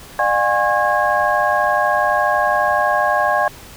sine tone cluster, 602 / 714 / 814 / 1080 / 1643 Hz, D5 / F5 / G#5 / C#6 / G#6, +43 / +38 / -35 / -45 / -19 cents, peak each -20 dBFS, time 0.19-3.48 s, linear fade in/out 2 ms, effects pink hiss -39 dBFS RMS until 3.76 s

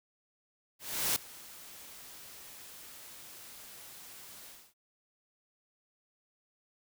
white noise with ADSR envelope, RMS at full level -29 dBFS, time 0.79-4.74 s, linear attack 370 ms, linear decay 3 ms, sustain -21 dB, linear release 270 ms, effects none

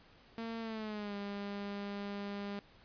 sawtooth tone with pitch glide, 227.8 to 201.8 Hz, A#3 to G#3, -40 to -49 cents, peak -35 dBFS, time 0.38-2.59 s, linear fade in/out 0 ms, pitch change -209 cents, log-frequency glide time 0.6-1.15 s, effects pink hiss -62 dBFS RMS until 2.84 s + resampled to 11025 Hz

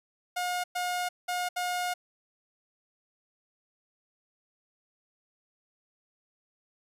sawtooth tone bursts at uneven times, 717 Hz, F5, 45 cents sharp, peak -25 dBFS, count 4, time 0.36-0.64 / 0.75-1.09 / 1.28-1.49 / 1.56-1.94 s, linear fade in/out 10 ms, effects resampled to 32000 Hz

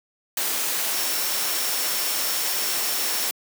sine tone in noise, 5450 Hz, F8, 43 cents flat, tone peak -32 dBFS, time 0.93-3.28 s, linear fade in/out 2 ms, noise white, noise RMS -25 dBFS, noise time 0.37-3.31 s, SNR -10 dB, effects high-pass 300 Hz 12 dB/octave

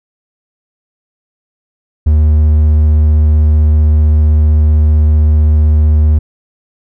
triangle tone, 76.3 Hz, D#2, 33 cents flat, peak -3 dBFS, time 2.06-6.19 s, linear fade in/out 10 ms, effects none

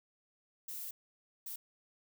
violet noise bursts at uneven times, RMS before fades -43 dBFS, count 2, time 0.68-0.91 / 1.46-1.56 s, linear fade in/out 5 ms, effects none

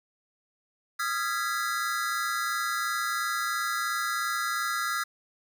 square chord, F half-diminished seventh, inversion third, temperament equal with one note detuned, 1244.5 / 1367.4 / 1661.2 / 1975.5 Hz, Eb6 / F6 / Ab6 / Cb7, 0 / -37 / 0 / 0 cents, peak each -34 / -32 / -34 / -37 dBFS, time 0.99-5.04 s, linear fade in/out 10 ms, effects none

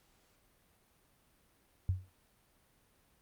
sine tone with exponential decay, 92.5 Hz, F#2, in tune, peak -25 dBFS, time 1.89-2.1 s, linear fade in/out 0 ms, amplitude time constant 45 ms, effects pink hiss -70 dBFS RMS until 3.21 s + Opus 48 kbps

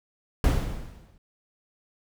brown noise with exponential decay, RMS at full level -18 dBFS, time 0.44-1.18 s, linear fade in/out 2 ms, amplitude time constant 160 ms, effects none

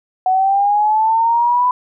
sine linear sweep, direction up, 740 to 1000 Hz, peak -11 dBFS, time 0.26-1.71 s, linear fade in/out 2 ms, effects none

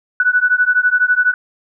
sine beating tone pair, 1477 / 1489 Hz, F#6 / F#6, -3 / +11 cents, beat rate 12 Hz, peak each -14 dBFS, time 0.2-1.34 s, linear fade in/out 2 ms, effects none

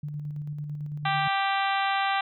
sine tone with tremolo, 148 Hz, D3, 14 cents sharp, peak -30 dBFS, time 0.03-1.28 s, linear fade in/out 5 ms, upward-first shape square, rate 9 Hz, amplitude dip 30%
harmonic tone, 392.1 Hz, G4, in tune, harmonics 2 / 3 / 4 / 5 / 6 / 7 / 8 / 9 / 10, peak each -26 / -30 / -32 / -34 / -36 / -37 / -38 / -39 / -40 dBFS, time 1.05-2.21 s, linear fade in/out 5 ms
effects none

